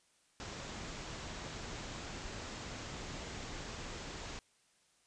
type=low-pass noise; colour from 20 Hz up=pink; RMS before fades=-45 dBFS; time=0.4-4.39 s; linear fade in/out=0 ms; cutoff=7700 Hz; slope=96 dB/octave; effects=white hiss -71 dBFS RMS until 5.06 s + resampled to 22050 Hz